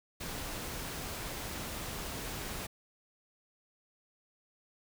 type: noise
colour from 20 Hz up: pink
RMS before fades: -40 dBFS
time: 0.2-2.67 s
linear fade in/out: 10 ms
effects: none